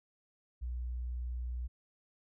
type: tone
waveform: sine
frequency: 61 Hz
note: B1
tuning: 21 cents flat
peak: -35 dBFS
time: 0.61-1.68 s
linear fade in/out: 20 ms
effects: none